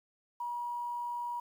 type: tone with quantisation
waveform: sine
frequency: 960 Hz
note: B5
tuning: 49 cents flat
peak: -34 dBFS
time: 0.4-1.4 s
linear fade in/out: 5 ms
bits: 10
effects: none